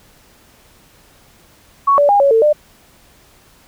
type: tone with pitch steps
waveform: sine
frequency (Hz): 1114 / 577 / 812 / 558 / 449.6 / 599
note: C#6 / D5 / G#5 / C#5 / A4 / D5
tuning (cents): +8 / -31 / -39 / +11 / +37 / +34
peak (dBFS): -8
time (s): 1.87-2.53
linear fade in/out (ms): 10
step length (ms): 110
effects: pink hiss -49 dBFS RMS until 3.67 s